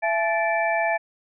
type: tone cluster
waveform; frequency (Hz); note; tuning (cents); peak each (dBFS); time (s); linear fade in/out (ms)
sine; 671 / 855 / 1756 / 2329; E5 / A5 / A6 / D7; +31 / -50 / -4 / -15; -23 / -26 / -27 / -28; 0.02-0.98; 20
effects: none